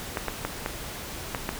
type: clicks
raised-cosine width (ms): 0.5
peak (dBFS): -12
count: 6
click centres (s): 0.172 / 0.283 / 0.45 / 0.661 / 1.348 / 1.491
effects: pink hiss -37 dBFS RMS until 1.59 s